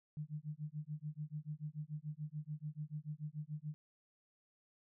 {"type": "tone with tremolo", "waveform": "sine", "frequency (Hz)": 151.2, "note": "D#3", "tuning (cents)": -49, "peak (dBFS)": -38, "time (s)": [0.17, 3.74], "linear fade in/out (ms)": 0, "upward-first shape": "sine", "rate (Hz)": 6.9, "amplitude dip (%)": 100, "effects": []}